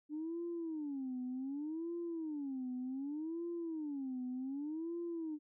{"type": "tone with vibrato", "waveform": "sine", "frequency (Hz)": 293.7, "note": "D4", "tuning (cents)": 0, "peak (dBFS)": -37, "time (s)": [0.09, 5.39], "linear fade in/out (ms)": 50, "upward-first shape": "sine", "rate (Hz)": 0.66, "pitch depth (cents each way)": 270, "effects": ["tanh soft clip ceiling -34 dBFS"]}